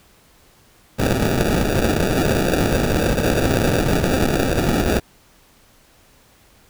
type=noise with sample-and-hold; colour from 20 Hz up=violet; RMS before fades=-18 dBFS; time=0.98-5 s; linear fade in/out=20 ms; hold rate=1050 Hz; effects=pink hiss -53 dBFS RMS until 6.69 s